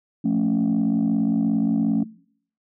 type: chord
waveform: sine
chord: F augmented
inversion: none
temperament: equal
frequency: 174.61 / 220 / 277.2 Hz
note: F3 / A3 / C#4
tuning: 0 / 0 / 0 cents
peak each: -24 / -20 / -21 dBFS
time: 0.24-2.04 s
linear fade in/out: 10 ms
effects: noise-tail reverb RT60 0.6 s tail -22 dB re dry + tanh soft clip ceiling -14 dBFS